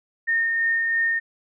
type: tone with tremolo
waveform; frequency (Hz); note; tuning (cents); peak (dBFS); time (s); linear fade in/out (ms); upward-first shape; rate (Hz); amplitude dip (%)
sine; 1831; A#6; -32; -18; 0.27-1.2; 20; sine; 3; 25
effects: none